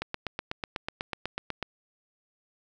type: click train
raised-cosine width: 0.3 ms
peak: -15 dBFS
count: 14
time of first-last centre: 0.02-1.627 s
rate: 8.09 Hz
effects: none